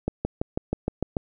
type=accelerating click train; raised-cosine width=2 ms; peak=-11 dBFS; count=8; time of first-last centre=0.08-1.168 s; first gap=170 ms; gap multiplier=0.97; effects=none